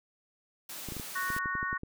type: high-pass noise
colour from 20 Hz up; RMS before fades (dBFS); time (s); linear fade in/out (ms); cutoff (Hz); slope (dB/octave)
white; -42; 0.69-1.39; 5; 140; 24
type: clicks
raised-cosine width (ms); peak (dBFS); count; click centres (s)
3; -27; 11; 0.887 / 0.922 / 0.967 / 0.998 / 1.303 / 1.365 / 1.458 / 1.553 / 1.629 / 1.729 / 1.834
type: chord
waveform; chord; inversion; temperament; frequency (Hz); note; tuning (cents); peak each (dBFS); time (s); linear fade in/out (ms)
sine; F# major; second; just; 1110 / 1480 / 1850; C#6 / F#6 / A#6; +2 / 0 / -14; -35; 1.15-1.78; 10
effects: none